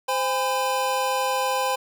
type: tone cluster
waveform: square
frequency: 520 / 813 / 1009 Hz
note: C5 / G#5 / B5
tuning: -11 / -37 / +37 cents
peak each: -27 dBFS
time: 0.08-1.76 s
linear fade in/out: 10 ms
effects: none